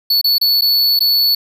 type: tone with dropouts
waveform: square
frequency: 4435 Hz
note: C#8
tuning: in tune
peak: -11 dBFS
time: 0.1-1.35 s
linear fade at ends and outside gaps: 5 ms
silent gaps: 0.214-0.242 / 0.383-0.412 / 0.611-0.619 / 0.992-1.005 s
effects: none